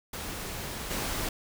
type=noise with level steps; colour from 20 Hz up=pink; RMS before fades=-37 / -32 dBFS; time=0.13-1.29 s; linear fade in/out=5 ms; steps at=0.9 s; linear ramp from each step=10 ms; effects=none